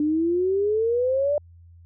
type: exponential sweep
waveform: sine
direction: up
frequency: 294.3 to 596 Hz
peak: -19 dBFS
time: 0-1.38 s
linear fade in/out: 2 ms
effects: added 85 Hz sine -46 dBFS peak until 1.85 s